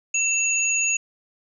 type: tone pair together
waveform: sine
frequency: 2679 / 6742 Hz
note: E7 / G#8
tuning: +27 / +25 cents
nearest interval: octave + major third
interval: 1598 cents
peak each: -22 / -22 dBFS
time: 0.14-0.97 s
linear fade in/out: 5 ms
effects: none